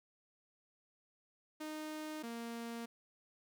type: tone pair in turn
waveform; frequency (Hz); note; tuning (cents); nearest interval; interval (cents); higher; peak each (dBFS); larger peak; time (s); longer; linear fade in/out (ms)
sawtooth; 308.4 / 232.7; D#4 / A#3; -15 / -3; perfect fourth; 488; first; -38 / -38; neither; 1.6-2.23 / 2.23-2.86; neither; 10
effects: none